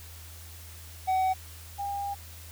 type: tone pair in turn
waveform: triangle / sine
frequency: 753 / 803.1 Hz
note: F#5 / G5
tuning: +30 / +42 cents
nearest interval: minor second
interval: 112 cents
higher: second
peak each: -21 / -30 dBFS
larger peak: first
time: 1.07-1.34 / 1.78-2.15 s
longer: second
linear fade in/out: 20 ms
effects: added 82 Hz sine -45 dBFS peak until 2.51 s + white hiss -49 dBFS RMS until 2.51 s